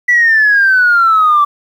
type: exponential sweep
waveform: sine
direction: down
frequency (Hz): 1975.5 to 1156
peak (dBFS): -5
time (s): 0.08-1.45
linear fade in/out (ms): 10
effects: tanh soft clip ceiling -2 dBFS + 7-bit